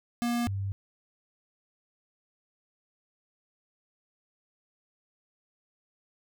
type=tone pair in turn; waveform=square / sine; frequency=238.2 / 98.15 Hz; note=A#3 / G2; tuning=+38 / +3 cents; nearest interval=octave + minor third; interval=1535 cents; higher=first; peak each=-27 / -29 dBFS; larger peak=first; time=0.22-0.47 / 0.47-0.72 s; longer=neither; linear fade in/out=0 ms; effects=none